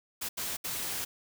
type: noise bursts at uneven times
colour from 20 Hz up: white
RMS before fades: -35 dBFS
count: 3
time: 0.21-0.29 / 0.37-0.57 / 0.64-1.05 s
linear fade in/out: 10 ms
effects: none